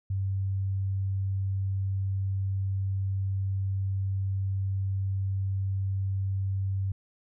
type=tone; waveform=sine; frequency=96.8 Hz; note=G2; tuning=21 cents flat; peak=-26 dBFS; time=0.1-6.92 s; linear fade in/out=5 ms; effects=none